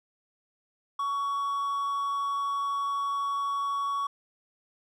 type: tone with amplitude modulation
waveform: triangle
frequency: 1122 Hz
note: C#6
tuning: 21 cents sharp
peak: -24 dBFS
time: 0.99-4.07 s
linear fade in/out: 5 ms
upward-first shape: sine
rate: 240 Hz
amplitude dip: 25%
effects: none